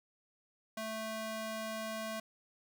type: tone with high-pass filter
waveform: square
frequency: 220 Hz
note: A3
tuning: in tune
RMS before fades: -40 dBFS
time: 0.77-2.2 s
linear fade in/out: 5 ms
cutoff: 450 Hz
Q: 0.92
effects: none